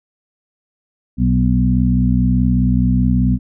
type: harmonic tone with a mistuned harmonic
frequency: 61.74 Hz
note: B1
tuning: in tune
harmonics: 1 / 2 / 3 / 4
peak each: -17 / -17 / -17 / -17 dBFS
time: 1.17-3.39 s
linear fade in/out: 50 ms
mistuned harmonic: 3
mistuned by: +29 cents
effects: none